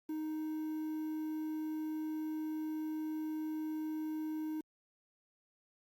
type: tone with quantisation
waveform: triangle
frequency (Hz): 311.1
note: D#4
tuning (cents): 0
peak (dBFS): -34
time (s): 0.09-4.61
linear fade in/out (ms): 5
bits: 10
effects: Opus 48 kbps